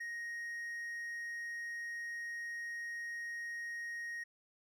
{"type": "tone", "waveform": "triangle", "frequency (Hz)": 1873, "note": "A#6", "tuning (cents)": 8, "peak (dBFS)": -38, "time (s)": [0, 4.24], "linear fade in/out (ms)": 10, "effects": []}